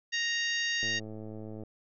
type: harmonic tone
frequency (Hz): 932.3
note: A#5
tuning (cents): 0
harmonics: 2 / 3 / 4 / 5 / 6 / 7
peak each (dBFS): -31 / -35 / -37 / -39 / -41 / -42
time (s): 0.12-1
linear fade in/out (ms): 20
type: click train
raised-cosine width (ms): 2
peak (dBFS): -30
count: 88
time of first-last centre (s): 0.83-1.636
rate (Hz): 108
effects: none